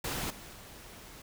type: noise with level steps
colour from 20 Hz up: pink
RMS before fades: -35 / -48 / -50 dBFS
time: 0.04-1.22 s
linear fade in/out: 5 ms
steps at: 0.3 / 0.53 s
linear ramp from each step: 5 ms
effects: none